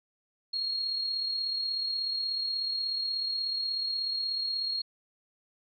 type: tone with amplitude modulation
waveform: sine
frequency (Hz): 4278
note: C8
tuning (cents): +38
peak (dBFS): -27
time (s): 0.53-4.82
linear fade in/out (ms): 10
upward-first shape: sine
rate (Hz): 36.5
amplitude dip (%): 40
effects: none